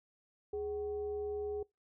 sine tone with frequency modulation, 415.3 Hz, G#4, in tune, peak -35 dBFS, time 0.53-1.63 s, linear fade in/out 5 ms, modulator 343 Hz, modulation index 0.34, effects noise-tail reverb RT60 0.2 s tail -24 dB re dry

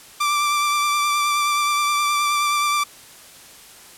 sawtooth tone with vibrato, 1174.7 Hz, D6, in tune, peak -14 dBFS, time 0.2-2.84 s, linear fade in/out 10 ms, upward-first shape triangle, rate 9.5 Hz, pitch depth 23 cents each way, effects white hiss -44 dBFS RMS until 3.97 s + low-pass 12000 Hz 12 dB/octave

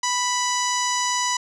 sawtooth tone with low-pass filter, 987.8 Hz, B5, in tune, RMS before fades -23 dBFS, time 0.03-1.37 s, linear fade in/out 5 ms, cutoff 6500 Hz, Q 4.9, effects none

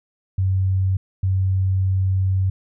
sine tone pair in turn, 94.8 / 94.8 Hz, F#2 / F#2, +43 / +43 cents, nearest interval unison, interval 0 cents, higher neither, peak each -16 dBFS, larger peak neither, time 0.38-0.97 / 1.23-2.5 s, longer second, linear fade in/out 5 ms, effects none

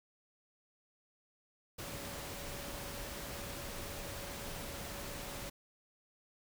sine tone in noise, 565 Hz, C#5, 33 cents sharp, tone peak -52 dBFS, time 1.78-5.5 s, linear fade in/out 10 ms, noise pink, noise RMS -44 dBFS, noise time 1.78-5.5 s, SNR -11 dB, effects none

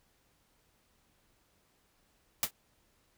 white noise with exponential decay, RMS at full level -24 dBFS, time 2.43-2.51 s, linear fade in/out 2 ms, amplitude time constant 17 ms, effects pink hiss -71 dBFS RMS until 3.17 s

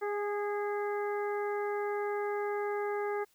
harmonic tone with a mistuned harmonic, 410.8 Hz, G#4, 19 cents flat, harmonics 1 / 2 / 3 / 4 / 5, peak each -32 / -38 / -42 / -44 / -46 dBFS, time 0.01-3.25 s, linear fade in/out 20 ms, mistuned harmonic 2, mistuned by +16 cents, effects white hiss -69 dBFS RMS until 3.34 s

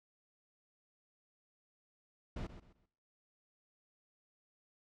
brown noise with echo, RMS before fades -41 dBFS, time 2.36-2.47 s, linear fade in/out 5 ms, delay 130 ms, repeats 3, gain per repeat -11 dB, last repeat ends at 2.86 s, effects noise-tail reverb RT60 0.7 s tail -21 dB re dry + low-pass 5000 Hz 12 dB/octave

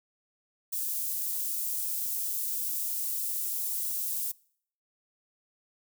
white high-pass noise, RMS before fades -32 dBFS, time 0.72-4.32 s, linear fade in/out 10 ms, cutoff 10000 Hz, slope 12 dB/octave, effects noise-tail reverb RT60 0.6 s tail -24 dB re dry

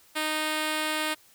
5% pulse tone, 309.3 Hz, D#4, 10 cents flat, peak -15 dBFS, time 0.15-1.15 s, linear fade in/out 20 ms, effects white hiss -58 dBFS RMS until 1.34 s

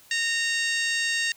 harmonic tone with a mistuned harmonic, 922 Hz, A#5, 19 cents flat, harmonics 2 / 3 / 4 / 5 / 6 / 7 / 8 / 9, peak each -26 / -30 / -32 / -34 / -36 / -37 / -38 / -39 dBFS, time 0.11-1.32 s, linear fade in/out 2 ms, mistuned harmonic 4, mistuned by +18 cents, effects white hiss -54 dBFS RMS until 1.36 s

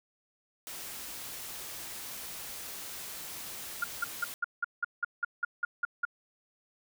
white noise, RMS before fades -42 dBFS, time 0.67-4.34 s, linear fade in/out 0 ms
sine tone bursts, 1414 Hz, F6, 21 cents sharp, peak -26 dBFS, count 12, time 3.82-6.052 s, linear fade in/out 5 ms, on 21 ms, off 180 ms
effects none

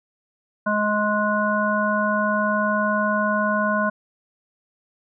harmonic tone, 209.8 Hz, G#3, 18 cents sharp, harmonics 1 / 3 / 5 / 7, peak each -24 / -24 / -24 / -24 dBFS, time 0.66-3.9 s, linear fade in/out 10 ms, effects none

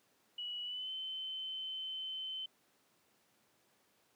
sine tone with pitch glide, 2934 to 3067 Hz, F#7 to G7, -15 to -38 cents, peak -39 dBFS, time 0.38-2.46 s, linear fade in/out 5 ms, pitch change +77 cents, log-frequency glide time 0.63-0.91 s, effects pink hiss -72 dBFS RMS until 4.15 s + high-pass 200 Hz 12 dB/octave

